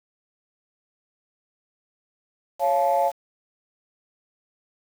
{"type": "chord", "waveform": "sine", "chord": "Db augmented", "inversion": "none", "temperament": "just", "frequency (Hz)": [554.4, 693, 866.2], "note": ["Db5", "F5", "A5"], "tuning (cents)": [0, -14, -27], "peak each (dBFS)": [-22, -21, -22], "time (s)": [2.59, 3.12], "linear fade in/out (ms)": 50, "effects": ["tanh soft clip ceiling -11 dBFS", "7-bit"]}